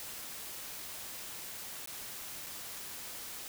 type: noise with dropouts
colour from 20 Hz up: white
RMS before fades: -44 dBFS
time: 0-3.48 s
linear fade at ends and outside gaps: 0 ms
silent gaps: 1.859-1.874 / 2.463-2.467 s
effects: none